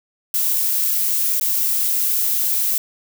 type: noise with dropouts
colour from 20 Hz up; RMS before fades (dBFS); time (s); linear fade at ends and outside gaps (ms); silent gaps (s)
violet; -19; 0.34-2.78; 2; 1.398-1.41
effects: none